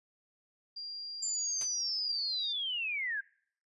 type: tone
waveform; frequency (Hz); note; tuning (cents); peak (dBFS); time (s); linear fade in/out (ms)
sine; 4774; D8; +28; -39; 0.76-2.53; 10
type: linear sweep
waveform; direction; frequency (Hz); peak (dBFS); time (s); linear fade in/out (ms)
sine; down; 7340 to 1568; -32; 1.22-3.21; 10
type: noise with exponential decay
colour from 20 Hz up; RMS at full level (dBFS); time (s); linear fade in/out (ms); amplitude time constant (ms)
white; -39; 1.61-1.72; 2; 23
effects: noise-tail reverb RT60 0.6 s tail -24 dB re dry + resampled to 24000 Hz